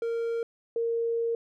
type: tone pair in turn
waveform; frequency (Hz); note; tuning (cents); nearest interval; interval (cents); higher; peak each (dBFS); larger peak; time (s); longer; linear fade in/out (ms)
triangle / sine; 462.8 / 462.8; A#4 / A#4; -13 / -13; unison; 0; neither; -25; neither; 0.02-0.43 / 0.76-1.35; second; 2
effects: none